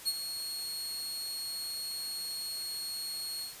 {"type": "tone with ADSR envelope", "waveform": "sawtooth", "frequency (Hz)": 4313, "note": "C#8", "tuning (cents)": -48, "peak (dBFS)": -23, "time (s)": [0.05, 3.56], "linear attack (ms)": 31, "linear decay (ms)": 42, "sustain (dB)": -10, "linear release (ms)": 140, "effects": ["white hiss -48 dBFS RMS until 3.6 s", "resampled to 32000 Hz"]}